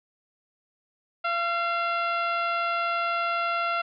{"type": "harmonic tone with a mistuned harmonic", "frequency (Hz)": 683, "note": "F5", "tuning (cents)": -39, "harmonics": [1, 2, 3, 4, 5, 6, 7], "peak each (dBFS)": [-30, -26, -36, -34, -42, -45, -49], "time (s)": [1.24, 3.82], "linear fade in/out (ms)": 10, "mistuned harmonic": 3, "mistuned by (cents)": 39, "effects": []}